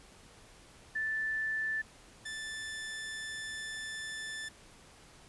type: tone pair in turn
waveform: sine / sawtooth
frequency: 1760 / 1760 Hz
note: A6 / A6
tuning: 0 / 0 cents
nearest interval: unison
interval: 0 cents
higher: neither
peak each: -31 / -35 dBFS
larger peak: first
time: 0.95-1.82 / 2.25-4.49 s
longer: second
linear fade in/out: 10 ms
effects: pink hiss -57 dBFS RMS until 5.28 s + resampled to 24000 Hz